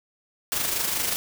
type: noise with amplitude modulation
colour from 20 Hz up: white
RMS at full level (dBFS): -24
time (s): 0.52-1.16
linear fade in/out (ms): 0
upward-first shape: sine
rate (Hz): 25.2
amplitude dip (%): 50
effects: none